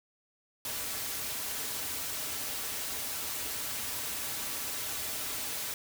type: noise with comb filter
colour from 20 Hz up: white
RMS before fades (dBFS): -36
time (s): 0.65-5.74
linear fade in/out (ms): 2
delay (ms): 5.6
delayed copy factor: -0.5
effects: none